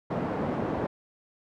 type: band-pass noise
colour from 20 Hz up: pink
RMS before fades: -30 dBFS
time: 0.1-0.87 s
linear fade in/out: 10 ms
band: 140 to 850 Hz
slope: 12 dB/octave
effects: none